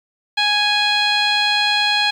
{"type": "tone with low-pass filter", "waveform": "15% pulse", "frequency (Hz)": 830.6, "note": "G#5", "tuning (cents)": 0, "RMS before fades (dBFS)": -17, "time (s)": [0.37, 2.11], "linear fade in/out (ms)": 10, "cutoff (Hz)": 4200, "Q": 3.7, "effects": ["8-bit"]}